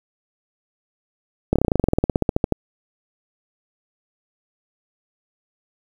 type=slowing click train; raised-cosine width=2 ms; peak=-3 dBFS; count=21; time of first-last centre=1.53-2.523 s; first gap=27 ms; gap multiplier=1.06; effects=7-bit